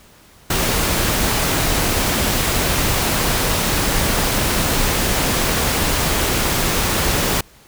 pink noise, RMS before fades -18 dBFS, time 0.5-7.41 s, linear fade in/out 5 ms, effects pink hiss -48 dBFS RMS until 7.67 s

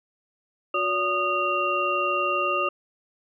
sine tone cluster, 363.2 / 570 / 1231 / 2763 Hz, F#4 / C#5 / D#6 / F7, -32 / +48 / -19 / -19 cents, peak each -31 / -29 / -24 / -28 dBFS, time 0.74-2.69 s, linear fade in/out 5 ms, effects none

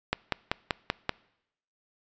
click train, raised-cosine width 0.3 ms, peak -9 dBFS, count 6, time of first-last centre 0.13-1.093 s, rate 5.19 Hz, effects noise-tail reverb RT60 0.8 s tail -23 dB re dry + resampled to 16000 Hz

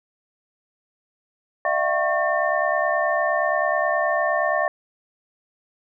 sine tone cluster, 607 / 676 / 746 / 1099 / 1803 Hz, D#5 / E5 / F#5 / C#6 / A6, -43 / +43 / +14 / -15 / +42 cents, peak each -24 / -24 / -28 / -26 / -25 dBFS, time 1.65-4.68 s, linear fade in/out 2 ms, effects none

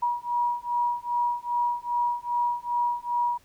sine beating tone pair, 960 / 962.5 Hz, B5 / B5, -49 / -45 cents, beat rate 2.5 Hz, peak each -27 dBFS, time 0.02-3.38 s, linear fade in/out 10 ms, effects pink hiss -60 dBFS RMS until 3.44 s

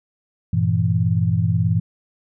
sine chord, E diminished, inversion first, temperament equal, 98 / 116.54 / 164.81 Hz, G2 / Bb2 / E3, 0 / 0 / 0 cents, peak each -20 dBFS, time 0.53-1.8 s, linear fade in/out 5 ms, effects none

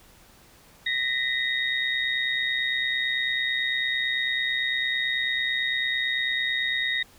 sine tone cluster, 1861 / 1990 / 3739 Hz, A#6 / B6 / A#7, -3 / +13 / +4 cents, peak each -28 dBFS, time 0.86-7.03 s, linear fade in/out 5 ms, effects pink hiss -54 dBFS RMS until 7.18 s

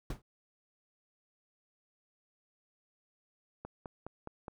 brown noise with exponential decay, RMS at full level -32 dBFS, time 0.1-0.22 s, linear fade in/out 5 ms, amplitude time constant 26 ms
click train, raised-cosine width 1 ms, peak -28 dBFS, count 5, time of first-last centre 3.65-4.482 s, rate 4.81 Hz
effects none

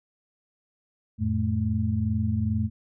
sine tone cluster, 88.3 / 110.7 / 217.5 Hz, F2 / A2 / A3, +20 / +11 / -20 cents, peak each -27 dBFS, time 1.18-2.7 s, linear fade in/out 50 ms, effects none

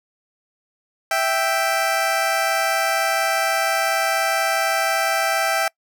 20% pulse tone pair together, 659.3 / 783.5 Hz, E5 / G5, 0 / -1 cents, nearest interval minor third, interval 299 cents, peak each -16 dBFS, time 1.11-5.68 s, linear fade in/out 2 ms, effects noise-tail reverb RT60 0.1 s tail -26 dB re dry

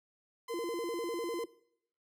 sawtooth tone, 1027 Hz, C6, 33 cents flat, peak -39 dBFS, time 0.48-1.44 s, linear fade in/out 5 ms
sine tone with vibrato, 400.7 Hz, G4, 38 cents sharp, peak -34 dBFS, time 0.49-1.46 s, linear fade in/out 20 ms, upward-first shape square, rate 10 Hz, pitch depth 260 cents each way
effects noise-tail reverb RT60 0.7 s tail -20 dB re dry

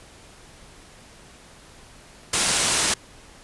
white low-pass noise, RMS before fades -22 dBFS, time 2.33-2.94 s, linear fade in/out 5 ms, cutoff 10000 Hz, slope 48 dB/octave, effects pink hiss -48 dBFS RMS until 3.43 s + resampled to 24000 Hz

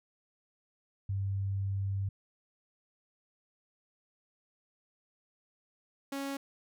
sine / sawtooth tone pair in turn, 98 / 276.1 Hz, G2 / C#4, 0 / -7 cents, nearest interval octave + tritone, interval 1793 cents, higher second, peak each -30 / -31 dBFS, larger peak first, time 1.09-2.09 / 6.12-6.37 s, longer first, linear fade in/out 5 ms, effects none

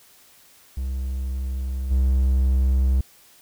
triangle tone with level steps, 65.2 Hz, C2, 5 cents flat, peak -22 / -14 dBFS, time 0.77-3.01 s, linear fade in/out 5 ms, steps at 1.9 s, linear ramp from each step 20 ms, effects white hiss -53 dBFS RMS until 3.41 s

